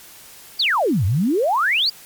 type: exponential two-way sweep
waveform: sine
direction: down then up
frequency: 4950 to 87.31 to 4950 Hz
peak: -15 dBFS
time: 0.59-1.9 s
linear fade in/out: 10 ms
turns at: 1.05 s
effects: white hiss -43 dBFS RMS until 2.05 s + MP3 96 kbps